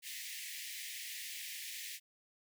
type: high-pass noise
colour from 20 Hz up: pink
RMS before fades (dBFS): -45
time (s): 0.02-2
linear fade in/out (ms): 50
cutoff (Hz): 1800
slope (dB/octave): 96
effects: none